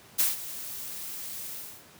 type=noise with ADSR envelope; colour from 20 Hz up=blue; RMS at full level=-22 dBFS; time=0.18-1.85 s; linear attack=19 ms; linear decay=160 ms; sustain=-16 dB; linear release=310 ms; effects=pink hiss -53 dBFS RMS until 1.99 s + high-pass 100 Hz 12 dB/octave